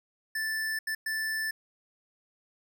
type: tone bursts at uneven times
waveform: square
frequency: 1760 Hz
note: A6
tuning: in tune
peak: -30 dBFS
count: 3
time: 0.35-0.79 / 0.87-0.95 / 1.06-1.51 s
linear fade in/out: 5 ms
effects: none